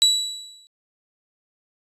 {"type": "tone with exponential decay", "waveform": "35% pulse", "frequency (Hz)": 3924, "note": "B7", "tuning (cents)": -12, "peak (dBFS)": -9, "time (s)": [0.02, 0.67], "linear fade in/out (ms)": 0, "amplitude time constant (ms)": 140, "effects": ["resampled to 32000 Hz"]}